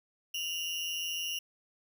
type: tone pair together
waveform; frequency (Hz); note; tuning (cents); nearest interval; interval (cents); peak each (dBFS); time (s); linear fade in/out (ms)
35% pulse; 2800 / 2966; F7 / F#7; +4 / +4; minor second; 100; -33 / -37; 0.34-1.39; 5
effects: none